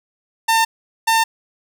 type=tone pair in turn; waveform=sawtooth; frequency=902 / 902 Hz; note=A5 / A5; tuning=+43 / +43 cents; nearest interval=unison; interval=0 cents; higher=neither; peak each=-9 dBFS; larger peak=neither; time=0.48-0.65 / 1.07-1.24 s; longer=neither; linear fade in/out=10 ms; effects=none